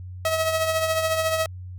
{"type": "tone with tremolo", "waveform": "sawtooth", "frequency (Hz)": 642, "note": "E5", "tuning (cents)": -46, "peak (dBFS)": -15, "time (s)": [0.25, 1.46], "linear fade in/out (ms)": 2, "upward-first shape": "triangle", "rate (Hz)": 14, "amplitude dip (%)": 55, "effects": ["added 91 Hz sine -34 dBFS peak until 1.78 s"]}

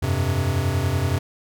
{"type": "chord", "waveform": "square", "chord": "F suspended second", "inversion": "none", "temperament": "equal", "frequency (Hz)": [87.31, 98, 130.81], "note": ["F2", "G2", "C3"], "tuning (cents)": [0, 0, 0], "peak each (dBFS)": -25, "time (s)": [0.02, 1.19], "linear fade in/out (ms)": 10, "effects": []}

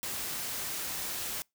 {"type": "noise", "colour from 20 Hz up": "white", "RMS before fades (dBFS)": -36, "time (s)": [0.03, 1.42], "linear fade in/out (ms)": 0, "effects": ["noise-tail reverb RT60 0.2 s tail -26 dB re dry"]}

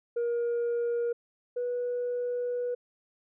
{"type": "tone pair in turn", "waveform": "sine", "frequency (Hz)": [473.4, 488.7], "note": ["A#4", "B4"], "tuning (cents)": [27, -18], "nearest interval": "minor second", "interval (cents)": 55, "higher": "second", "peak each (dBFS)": [-24, -27], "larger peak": "first", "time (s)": [[0.16, 1.13], [1.56, 2.75]], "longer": "second", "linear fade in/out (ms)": 10, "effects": ["tanh soft clip ceiling -25 dBFS"]}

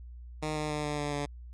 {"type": "tone with pitch steps", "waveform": "10% pulse", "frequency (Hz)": [153.9, 151.96, 150.04, 148.14, 146.27, 144.43], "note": ["D#3", "D#3", "D3", "D3", "D3", "D3"], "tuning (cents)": [-19, -41, 37, 15, -7, -29], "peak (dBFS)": -23, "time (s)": [0.42, 1.26], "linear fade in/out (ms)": 10, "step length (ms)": 140, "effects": ["added 60 Hz sine -43 dBFS peak until 1.53 s", "resampled to 22050 Hz"]}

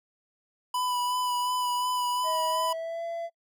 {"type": "tone with vibrato", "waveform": "square", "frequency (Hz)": 991, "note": "B5", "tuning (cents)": 6, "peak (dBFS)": -27, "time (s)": [0.74, 2.73], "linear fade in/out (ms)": 5, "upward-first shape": "sine", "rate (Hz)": 2.8, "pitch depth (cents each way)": 19}
{"type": "tone with pitch glide", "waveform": "triangle", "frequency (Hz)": [636, 673.8], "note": ["D#5", "E5"], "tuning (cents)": [38, 38], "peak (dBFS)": -29, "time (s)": [2.23, 3.3], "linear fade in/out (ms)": 50, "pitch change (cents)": 100, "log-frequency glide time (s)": [2.52, 3.04]}
{"effects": ["noise-tail reverb RT60 0.1 s tail -25 dB re dry"]}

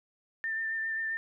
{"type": "tone with vibrato", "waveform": "sine", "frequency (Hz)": 1792, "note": "A6", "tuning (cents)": 31, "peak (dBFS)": -30, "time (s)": [0.44, 1.17], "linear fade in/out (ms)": 0, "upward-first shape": "triangle", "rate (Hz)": 7.5, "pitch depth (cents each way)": 23, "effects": []}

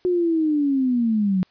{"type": "linear sweep", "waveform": "sine", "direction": "down", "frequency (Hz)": [365.1, 180.3], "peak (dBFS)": -17, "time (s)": [0.05, 1.43], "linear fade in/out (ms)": 0, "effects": ["white hiss -60 dBFS RMS until 1.5 s", "resampled to 11025 Hz"]}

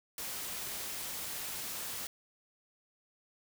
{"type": "noise", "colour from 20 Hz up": "white", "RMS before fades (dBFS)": -40, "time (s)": [0.18, 2.07], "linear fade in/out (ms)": 2, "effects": []}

